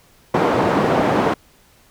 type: band-pass noise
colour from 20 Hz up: white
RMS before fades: -17 dBFS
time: 0.34-1.34 s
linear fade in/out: 5 ms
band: 140 to 740 Hz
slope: 12 dB/octave
effects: pink hiss -53 dBFS RMS until 1.9 s